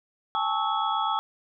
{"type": "tone cluster", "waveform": "sine", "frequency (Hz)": [809, 877, 1112, 1302, 3351], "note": ["G#5", "A5", "C#6", "E6", "G#7"], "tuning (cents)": [-46, -6, 5, -22, 15], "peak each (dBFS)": [-31, -28, -32, -28, -35], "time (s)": [0.35, 1.19], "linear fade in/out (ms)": 0, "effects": []}